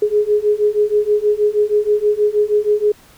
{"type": "beating tone pair", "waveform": "sine", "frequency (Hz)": [415.3, 421.6], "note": ["G#4", "G#4"], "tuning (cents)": [0, 26], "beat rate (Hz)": 6.3, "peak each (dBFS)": [-16, -15], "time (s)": [0.02, 2.92], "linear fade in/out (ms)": 5, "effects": ["pink hiss -47 dBFS RMS until 3.17 s"]}